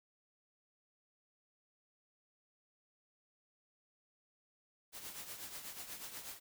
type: noise with tremolo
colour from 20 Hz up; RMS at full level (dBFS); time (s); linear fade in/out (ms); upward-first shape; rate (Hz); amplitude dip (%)
white; -45; 4.92-6.4; 50; triangle; 8.2; 65
effects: none